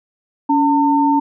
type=tone pair together; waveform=sine; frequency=283 / 903.4 Hz; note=C#4 / A5; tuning=+36 / +45 cents; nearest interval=octave + minor sixth; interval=2009 cents; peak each=-14 dBFS; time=0.49-1.2 s; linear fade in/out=10 ms; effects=none